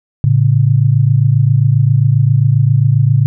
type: tone pair together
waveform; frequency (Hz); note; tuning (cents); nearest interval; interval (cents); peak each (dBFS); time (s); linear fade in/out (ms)
sine; 112.51 / 140; A2 / C#3; +39 / +18; major third; 379; -10; 0.24-3.26; 0
effects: none

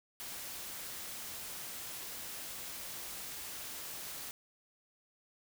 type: noise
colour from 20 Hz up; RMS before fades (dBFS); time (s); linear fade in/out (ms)
white; -44; 0.2-4.31; 0
effects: none

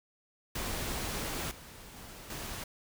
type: noise with level steps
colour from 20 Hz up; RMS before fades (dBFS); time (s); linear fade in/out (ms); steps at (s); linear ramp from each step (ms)
pink; -36 / -50 / -48 / -40; 0.55-2.64; 5; 1.51 / 1.96 / 2.3; 2
effects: none

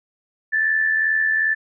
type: tone with amplitude modulation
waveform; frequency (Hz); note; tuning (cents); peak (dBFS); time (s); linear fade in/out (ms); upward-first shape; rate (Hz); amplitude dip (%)
sine; 1756; A6; -4; -14; 0.52-1.55; 20; sine; 82.5; 50
effects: none

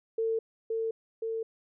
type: tone with echo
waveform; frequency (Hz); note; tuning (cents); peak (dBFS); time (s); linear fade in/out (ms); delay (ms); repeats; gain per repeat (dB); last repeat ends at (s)
sine; 449.4; A4; +37; -26; 0.18-0.39; 5; 520; 2; -2; 1.43
effects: none

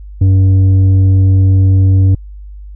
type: tone with tanh clipping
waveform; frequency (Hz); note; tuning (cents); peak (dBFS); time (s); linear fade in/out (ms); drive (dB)
sine; 95.4; G2; -47; -6; 0.21-2.15; 5; 6
effects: added 50 Hz sine -27 dBFS peak until 2.75 s

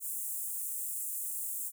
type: high-pass noise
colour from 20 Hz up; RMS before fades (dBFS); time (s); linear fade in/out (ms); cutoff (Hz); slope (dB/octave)
pink; -37; 0-1.72; 50; 7800; 48
effects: none

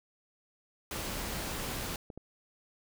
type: noise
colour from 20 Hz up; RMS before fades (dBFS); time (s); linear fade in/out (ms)
pink; -37; 0.91-1.96; 2
type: clicks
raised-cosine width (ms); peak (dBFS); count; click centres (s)
2; -30; 3; 1.783 / 2.102 / 2.176
effects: none

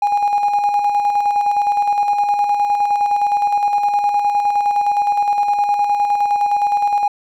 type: tone with tremolo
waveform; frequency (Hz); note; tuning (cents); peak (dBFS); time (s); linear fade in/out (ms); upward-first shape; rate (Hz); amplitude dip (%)
triangle; 820; G#5; -22; -9; 0.02-7.08; 5; square; 9.7; 45
effects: tanh soft clip ceiling -7 dBFS

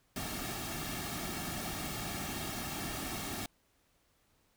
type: noise with comb filter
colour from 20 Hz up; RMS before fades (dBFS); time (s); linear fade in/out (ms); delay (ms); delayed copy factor
pink; -39; 0.16-3.46; 2; 2; -0.65
effects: pink hiss -72 dBFS RMS until 4.56 s

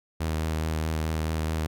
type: tone with vibrato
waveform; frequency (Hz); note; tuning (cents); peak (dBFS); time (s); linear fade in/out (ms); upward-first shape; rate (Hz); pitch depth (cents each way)
sawtooth; 79.1; D#2; +29; -22; 0.2-1.67; 10; sine; 4.7; 18
effects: none

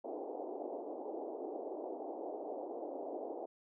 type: band-pass noise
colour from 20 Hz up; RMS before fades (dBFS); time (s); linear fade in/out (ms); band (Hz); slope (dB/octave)
pink; -43; 0.04-3.46; 10; 300 to 790; 48
effects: none

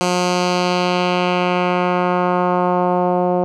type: tone with low-pass filter sweep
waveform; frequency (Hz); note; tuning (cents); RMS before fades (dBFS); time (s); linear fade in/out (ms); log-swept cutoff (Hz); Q
10% pulse; 179.3; F3; +46; -17; 0.01-3.44; 0; 7400 to 630; 1.4
effects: none

